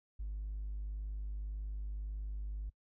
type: tone with hard clipping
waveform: sine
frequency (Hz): 50.9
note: G#1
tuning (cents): -34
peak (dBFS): -38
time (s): 0.19-2.7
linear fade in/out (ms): 10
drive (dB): 1
effects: noise-tail reverb RT60 0.1 s tail -25 dB re dry